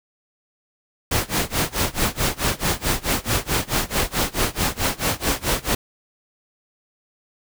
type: noise with tremolo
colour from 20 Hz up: pink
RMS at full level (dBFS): -19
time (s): 1.11-5.75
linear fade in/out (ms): 5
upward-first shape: sine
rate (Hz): 4.6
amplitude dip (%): 95
effects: none